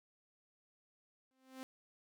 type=tone with exponential growth; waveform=sawtooth; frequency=261.6 Hz; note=C4; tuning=in tune; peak=-39 dBFS; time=1.31-1.63 s; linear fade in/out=0 ms; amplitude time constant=68 ms; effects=none